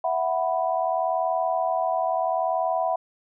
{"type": "chord", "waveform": "sine", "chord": "E suspended second", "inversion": "none", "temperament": "equal", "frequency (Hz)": [659.3, 740, 987.8], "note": ["E5", "F#5", "B5"], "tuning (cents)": [0, 0, 0], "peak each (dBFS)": [-25, -25, -29], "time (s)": [0.04, 2.96], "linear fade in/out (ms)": 5, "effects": []}